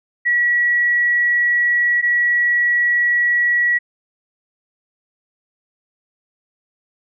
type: tone pair in turn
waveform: sine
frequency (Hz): 1929 / 1929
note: B6 / B6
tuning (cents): -41 / -41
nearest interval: unison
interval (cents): 0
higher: neither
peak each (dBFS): -13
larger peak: neither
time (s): 0.25-2.02 / 2.02-3.79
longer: neither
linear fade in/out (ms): 20
effects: none